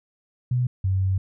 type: tone pair in turn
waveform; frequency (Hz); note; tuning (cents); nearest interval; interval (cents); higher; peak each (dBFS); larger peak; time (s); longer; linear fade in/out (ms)
sine; 124.4 / 95; B2 / F#2; +13 / +46; perfect fourth; 467; first; -19; neither; 0.51-0.67 / 0.84-1.18; second; 5
effects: none